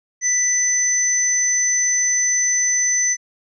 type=tone pair together; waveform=sine; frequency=1975.5 / 6058 Hz; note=B6 / F#8; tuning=0 / +40 cents; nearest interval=octave + perfect fifth; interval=1940 cents; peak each=-23 / -16 dBFS; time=0.21-3.17 s; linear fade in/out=50 ms; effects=none